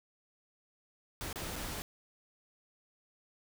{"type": "noise with dropouts", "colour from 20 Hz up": "pink", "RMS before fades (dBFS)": -40, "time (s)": [1.21, 1.82], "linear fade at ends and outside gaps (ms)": 0, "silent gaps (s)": [[1.328, 1.358], [1.557, 1.562]], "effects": []}